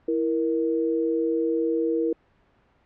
sine tone pair together, 329.6 / 469.5 Hz, E4 / A#4, 0 / +12 cents, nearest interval tritone, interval 612 cents, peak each -24 dBFS, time 0.08-2.13 s, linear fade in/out 5 ms, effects pink hiss -62 dBFS RMS until 2.85 s + low-pass 2000 Hz 12 dB/octave

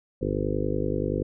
harmonic tone, 50.5 Hz, G#1, 48 cents flat, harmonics 1 / 2 / 3 / 5 / 6 / 7 / 8 / 9 / 10, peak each -33 / -33 / -33 / -33 / -33 / -33 / -33 / -33 / -33 dBFS, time 0.21-1.23 s, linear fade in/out 10 ms, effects none

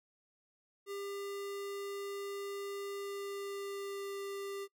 square tone with pitch glide, 400 to 396.8 Hz, G4 to G4, +35 to +21 cents, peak -40 dBFS, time 0.86-4.68 s, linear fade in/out 50 ms, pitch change -14 cents, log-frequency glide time 2.97-4.19 s, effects noise-tail reverb RT60 0.1 s tail -23 dB re dry

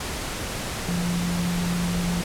sine tone in noise, 174.61 Hz, F3, in tune, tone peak -23 dBFS, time 0.88-2.22 s, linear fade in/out 5 ms, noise pink, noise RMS -30 dBFS, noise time 0-2.24 s, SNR +4 dB, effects low-pass 11000 Hz 12 dB/octave

